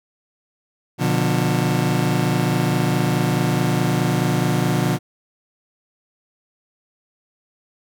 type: chord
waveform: 30% pulse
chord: B diminished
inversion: none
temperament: just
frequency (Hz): 123.47 / 148.16 / 177.8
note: B2 / D3 / F3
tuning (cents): 0 / +16 / +31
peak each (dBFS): -19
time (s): 0.98-4.99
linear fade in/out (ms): 50
effects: none